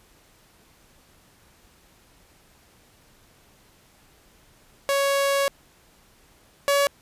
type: tone pair in turn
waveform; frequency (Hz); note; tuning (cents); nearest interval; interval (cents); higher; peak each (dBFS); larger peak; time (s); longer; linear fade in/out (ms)
sawtooth; 556 / 564.4; C#5 / C#5; +5 / +31; unison; 26; second; -16 / -14; second; 4.89-5.48 / 6.68-6.87; first; 0
effects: pink hiss -57 dBFS RMS until 7.01 s + resampled to 32000 Hz